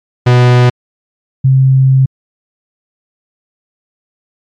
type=tone pair in turn; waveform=45% pulse / sine; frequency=123.47 / 132.75 Hz; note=B2 / C3; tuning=0 / +25 cents; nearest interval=minor second; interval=125 cents; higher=second; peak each=-4 dBFS; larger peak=neither; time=0.26-0.7 / 1.44-2.06 s; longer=second; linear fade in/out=10 ms; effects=low-pass 4000 Hz 12 dB/octave + MP3 96 kbps